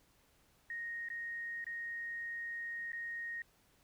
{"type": "tone with dropouts", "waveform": "sine", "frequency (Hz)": 1864.7, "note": "A#6", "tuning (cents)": 0, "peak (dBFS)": -39, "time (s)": [0.7, 3.42], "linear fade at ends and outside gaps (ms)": 2, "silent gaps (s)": [[1.087, 1.101], [1.643, 1.666], [2.92, 2.931]], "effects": ["pink hiss -70 dBFS RMS until 3.83 s"]}